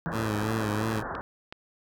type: tone with exponential decay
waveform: sine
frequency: 167.2 Hz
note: E3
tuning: 25 cents sharp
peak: -27 dBFS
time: 0.06-0.28 s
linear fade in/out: 2 ms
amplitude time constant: 47 ms
type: low-pass noise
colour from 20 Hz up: white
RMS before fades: -35 dBFS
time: 0.06-1.21 s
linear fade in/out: 0 ms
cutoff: 1700 Hz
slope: 96 dB/octave
type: tone with vibrato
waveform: 15% pulse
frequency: 108.2 Hz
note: A2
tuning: 29 cents flat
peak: -21 dBFS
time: 0.11-1.03 s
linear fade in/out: 50 ms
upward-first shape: sine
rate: 2.9 Hz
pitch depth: 59 cents each way
type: clicks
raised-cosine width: 0.3 ms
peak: -23 dBFS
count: 4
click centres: 0.916 / 0.98 / 1.152 / 1.525 s
effects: none